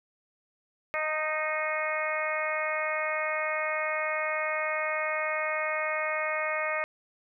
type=harmonic tone with a mistuned harmonic; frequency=310 Hz; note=D#4; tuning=6 cents flat; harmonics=2 / 3 / 4 / 5 / 6 / 7 / 8; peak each=-32 / -40 / -34 / -40 / -35 / -33 / -39 dBFS; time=0.94-6.84 s; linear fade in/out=0 ms; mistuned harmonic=3; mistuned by=-25 cents; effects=none